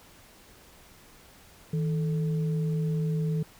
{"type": "tone pair together", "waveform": "sine", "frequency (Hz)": [158.6, 436.6], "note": ["D#3", "A4"], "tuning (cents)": [33, -13], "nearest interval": "octave + tritone", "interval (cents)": 1754, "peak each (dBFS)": [-25, -37], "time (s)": [1.73, 3.43], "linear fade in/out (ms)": 5, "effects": ["pink hiss -54 dBFS RMS until 3.59 s"]}